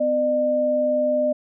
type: tone pair together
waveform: sine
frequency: 253.5 / 603 Hz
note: B3 / D5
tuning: +45 / +46 cents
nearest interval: octave + minor third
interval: 1501 cents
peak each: -26 / -18 dBFS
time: 0-1.33 s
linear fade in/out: 10 ms
effects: none